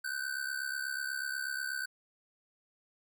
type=ring-modulated tone; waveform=square; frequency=1522 Hz; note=F#6; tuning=48 cents sharp; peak=-32 dBFS; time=0.04-1.86 s; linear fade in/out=10 ms; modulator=34.1 Hz; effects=none